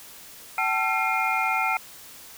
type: tone cluster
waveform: sine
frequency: 762 / 878 / 1355 / 2124 / 2427 Hz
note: G5 / A5 / E6 / C7 / D#7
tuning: -49 / -4 / +47 / +25 / -44 cents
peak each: -28 dBFS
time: 0.58-1.77 s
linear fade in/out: 2 ms
effects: white hiss -45 dBFS RMS until 2.37 s